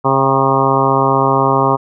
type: harmonic tone with a mistuned harmonic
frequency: 135.4 Hz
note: C#3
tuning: 40 cents flat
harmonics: 1 / 2 / 3 / 4 / 5 / 6 / 7 / 8 / 9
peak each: -19 / -20 / -18 / -20 / -21 / -19 / -17 / -17 / -20 dBFS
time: 0.04-1.77 s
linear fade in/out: 20 ms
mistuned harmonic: 6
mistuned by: -35 cents
effects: none